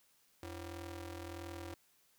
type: ring-modulated tone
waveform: sawtooth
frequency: 212.5 Hz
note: G#3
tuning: 40 cents sharp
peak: -37 dBFS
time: 0.43-1.74 s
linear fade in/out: 0 ms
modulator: 127 Hz
effects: white hiss -71 dBFS RMS until 2.18 s